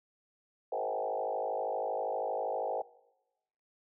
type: tone with frequency modulation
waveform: sine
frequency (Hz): 640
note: D#5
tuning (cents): +49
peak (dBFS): -31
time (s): 0.72-2.82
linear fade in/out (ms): 5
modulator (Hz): 52.6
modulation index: 3.7
effects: noise-tail reverb RT60 1.0 s tail -21 dB re dry